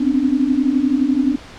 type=tone cluster; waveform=sine; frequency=254.9 / 266.6 / 294 Hz; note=C4 / C4 / D4; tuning=-45 / +33 / +2 cents; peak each=-18 dBFS; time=0-1.36 s; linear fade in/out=10 ms; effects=pink hiss -38 dBFS RMS until 1.58 s + low-pass 5000 Hz 12 dB/octave